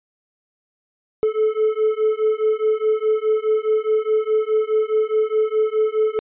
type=beating tone pair; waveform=triangle; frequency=431.5 / 436.3 Hz; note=A4 / A4; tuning=-34 / -15 cents; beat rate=4.8 Hz; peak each=-17 dBFS; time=1.23-6.19 s; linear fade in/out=0 ms; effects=tanh soft clip ceiling -7 dBFS + resampled to 8000 Hz